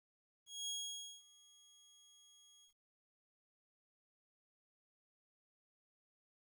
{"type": "tone with ADSR envelope", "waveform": "25% pulse", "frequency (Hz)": 3300, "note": "G#7", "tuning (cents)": -12, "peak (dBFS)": -36, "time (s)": [0.46, 2.74], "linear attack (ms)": 220, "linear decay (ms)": 540, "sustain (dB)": -24, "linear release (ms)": 100, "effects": ["13-bit"]}